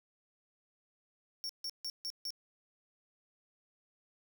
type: tone bursts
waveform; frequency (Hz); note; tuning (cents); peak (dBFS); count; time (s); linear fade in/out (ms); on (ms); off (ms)
45% pulse; 5490; F8; -31; -37; 5; 1.44-2.305; 0; 53; 150
effects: none